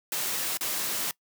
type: noise with dropouts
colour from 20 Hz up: white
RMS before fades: -30 dBFS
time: 0.12-1.11 s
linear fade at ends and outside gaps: 1 ms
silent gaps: 0.572-0.609 s
effects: noise-tail reverb RT60 0.1 s tail -22 dB re dry + high-pass 150 Hz 12 dB/octave